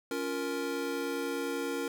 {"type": "chord", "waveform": "square", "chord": "Bb minor", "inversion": "first", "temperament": "just", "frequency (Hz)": [279.7, 349.6, 466.2], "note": ["Db4", "F4", "Bb4"], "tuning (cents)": [16, 2, 0], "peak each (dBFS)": [-37, -39, -36], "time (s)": [0.11, 1.88], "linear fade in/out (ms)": 2, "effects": []}